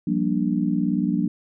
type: chord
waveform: sine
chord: G minor seventh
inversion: third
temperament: just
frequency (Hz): 176.4 / 196 / 235.2 / 294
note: F3 / G3 / Bb3 / D4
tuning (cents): +18 / 0 / +16 / +2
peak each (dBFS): -25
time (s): 0.07-1.28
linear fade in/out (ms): 5
effects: none